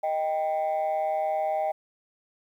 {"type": "tone pair together", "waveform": "sine", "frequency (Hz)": [624, 786.2], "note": ["D#5", "G5"], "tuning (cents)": [5, 5], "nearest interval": "major third", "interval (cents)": 400, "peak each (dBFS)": -25, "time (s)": [0.03, 1.72], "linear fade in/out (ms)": 10, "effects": ["tanh soft clip ceiling -21 dBFS", "10-bit"]}